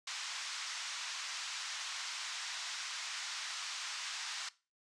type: band-pass noise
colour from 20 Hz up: white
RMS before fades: -42 dBFS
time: 0.07-4.49 s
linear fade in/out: 5 ms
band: 970 to 6300 Hz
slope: 24 dB/octave
effects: noise-tail reverb RT60 0.3 s tail -19 dB re dry + resampled to 22050 Hz